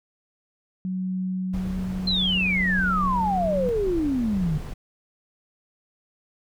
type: tone with tremolo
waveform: sine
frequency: 185.8 Hz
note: F#3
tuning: 7 cents sharp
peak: -24 dBFS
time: 0.85-3.69 s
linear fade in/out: 0 ms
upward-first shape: triangle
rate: 0.68 Hz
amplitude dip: 25%
type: noise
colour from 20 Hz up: brown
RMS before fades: -33 dBFS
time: 1.53-4.74 s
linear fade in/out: 10 ms
type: exponential sweep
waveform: sine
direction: down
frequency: 4186 to 146.83 Hz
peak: -21 dBFS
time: 2.07-4.58 s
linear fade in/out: 5 ms
effects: none